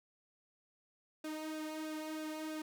sawtooth tone with flanger, 311.1 Hz, D#4, in tune, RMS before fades -42 dBFS, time 1.24-2.62 s, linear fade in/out 5 ms, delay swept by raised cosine 0.95 to 2.65 ms, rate 3.1 Hz, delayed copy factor -0.65, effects none

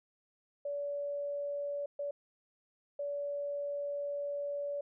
sine tone bursts at uneven times, 573 Hz, D5, 43 cents flat, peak -34 dBFS, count 3, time 0.65-1.86 / 1.99-2.11 / 2.99-4.81 s, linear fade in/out 5 ms, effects none

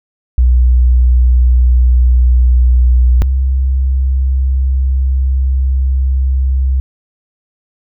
sine tone pair in turn, 61.74 / 65.64 Hz, B1 / C2, 0 / +6 cents, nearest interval minor second, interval 106 cents, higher second, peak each -5 / -9 dBFS, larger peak first, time 0.38-3.22 / 3.22-6.8 s, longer second, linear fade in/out 0 ms, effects none

